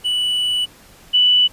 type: tone pair in turn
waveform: triangle / sine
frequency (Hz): 2960 / 2971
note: F#7 / F#7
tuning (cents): 0 / +6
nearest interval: unison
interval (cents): 6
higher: second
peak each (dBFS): -15 / -10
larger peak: second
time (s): 0.04-0.66 / 1.13-1.48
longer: first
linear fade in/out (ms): 20
effects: pink hiss -46 dBFS RMS until 1.52 s + resampled to 32000 Hz